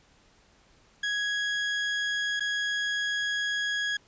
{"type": "tone with dropouts", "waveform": "30% pulse", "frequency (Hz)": 1661.2, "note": "G#6", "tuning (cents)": 0, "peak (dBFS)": -24, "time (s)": [1.03, 3.97], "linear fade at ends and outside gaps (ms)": 5, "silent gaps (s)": [2.397, 2.405], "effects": ["pink hiss -61 dBFS RMS until 4.07 s", "resampled to 16000 Hz"]}